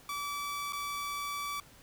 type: tone with dropouts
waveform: sawtooth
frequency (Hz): 1153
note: D6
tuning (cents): -32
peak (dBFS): -31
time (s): 0.09-1.6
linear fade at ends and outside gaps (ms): 2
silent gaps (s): 0.724-0.731
effects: pink hiss -57 dBFS RMS until 1.82 s